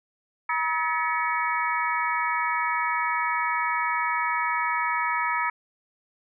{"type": "harmonic tone with a mistuned harmonic", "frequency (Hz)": 320, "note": "D#4", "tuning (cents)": 49, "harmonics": [3, 4, 5, 6, 7], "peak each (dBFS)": [-27, -28, -32, -34, -30], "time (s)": [0.49, 5.5], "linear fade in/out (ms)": 5, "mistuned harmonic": 5, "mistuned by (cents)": 120, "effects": []}